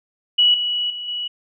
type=tone with level steps; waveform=sine; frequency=2934 Hz; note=F#7; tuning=15 cents flat; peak=-11 / -19 / -27 / -23 dBFS; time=0.38-1.28 s; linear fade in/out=10 ms; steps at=0.54 / 0.9 / 1.08 s; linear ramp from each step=2 ms; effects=none